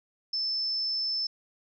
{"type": "tone", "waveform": "sine", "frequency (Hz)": 5274, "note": "E8", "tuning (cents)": 0, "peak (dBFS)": -27, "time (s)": [0.33, 1.27], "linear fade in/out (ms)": 5, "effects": []}